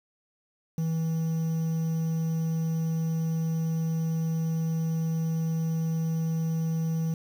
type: tone with quantisation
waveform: triangle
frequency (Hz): 162.1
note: E3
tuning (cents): -29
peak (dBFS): -23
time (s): 0.78-7.14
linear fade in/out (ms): 2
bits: 8
effects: none